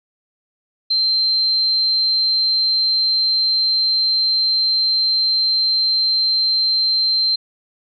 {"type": "tone", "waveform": "sine", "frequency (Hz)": 4130, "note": "C8", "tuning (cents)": -23, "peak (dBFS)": -14, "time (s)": [0.9, 7.36], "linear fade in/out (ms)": 10, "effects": []}